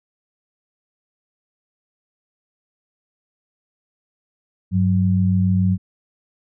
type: tone pair together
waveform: sine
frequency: 97.81 / 184.8 Hz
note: G2 / F#3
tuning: -3 / -2 cents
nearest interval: major seventh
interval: 1101 cents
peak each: -17 dBFS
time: 4.71-5.78 s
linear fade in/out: 50 ms
effects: none